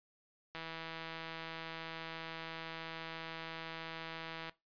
click train, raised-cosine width 0.3 ms, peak -28 dBFS, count 644, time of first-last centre 0.55-4.495 s, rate 163 Hz, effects noise-tail reverb RT60 0.2 s tail -18 dB re dry + resampled to 11025 Hz

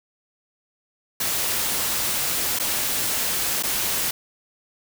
white noise with dropouts, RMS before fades -24 dBFS, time 1.2-4.11 s, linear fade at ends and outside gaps 5 ms, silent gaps 2.589-2.597 / 3.626-3.634 s, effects none

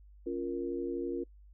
sine chord, Bb minor, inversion first, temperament equal, 277.2 / 349.2 / 466.2 Hz, Db4 / F4 / Bb4, 0 / 0 / 0 cents, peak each -38 / -35 / -38 dBFS, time 0.26-1.24 s, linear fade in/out 10 ms, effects noise-tail reverb RT60 0.1 s tail -24 dB re dry + added 50 Hz sine -53 dBFS peak until 1.53 s

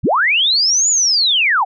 sine linear two-way sweep, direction up then down, 38.17 to 7040 to 683 Hz, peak -11 dBFS, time 0.03-1.65 s, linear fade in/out 20 ms, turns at 0.89 s, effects none

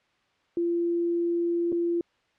sine tone with dropouts, 342.5 Hz, F4, 34 cents flat, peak -23 dBFS, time 0.57-2.01 s, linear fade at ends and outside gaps 2 ms, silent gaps 1.72-1.725 s, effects white hiss -67 dBFS RMS until 2.38 s + low-pass 3000 Hz 12 dB/octave

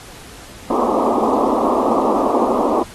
pink band-pass noise, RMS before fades -17 dBFS, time 0.7-2.83 s, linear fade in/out 5 ms, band 220 to 1200 Hz, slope 96 dB/octave, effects pink hiss -39 dBFS RMS until 2.94 s + AAC 32 kbps

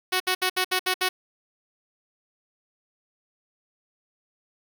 5% pulse tone bursts, 370 Hz, F#4, in tune, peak -10 dBFS, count 7, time 0.12-1.09 s, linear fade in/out 10 ms, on 82 ms, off 66 ms, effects none

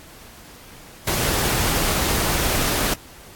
pink noise, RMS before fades -21 dBFS, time 1.07-2.94 s, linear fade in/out 5 ms, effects pink hiss -44 dBFS RMS until 3.35 s + AAC 64 kbps

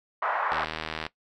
white band-pass noise, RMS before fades -28 dBFS, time 0.22-0.65 s, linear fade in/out 5 ms, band 680 to 1400 Hz, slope 24 dB/octave
click train, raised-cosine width 0.3 ms, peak -15 dBFS, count 44, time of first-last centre 0.52-1.065 s, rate 78.9 Hz
effects noise-tail reverb RT60 0.1 s tail -18 dB re dry

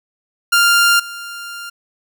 sawtooth tone with level steps, 1396.9 Hz, F6, in tune, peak -6 / -24 dBFS, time 0.52-1.7 s, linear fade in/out 10 ms, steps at 0.99 s, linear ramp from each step 10 ms, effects none

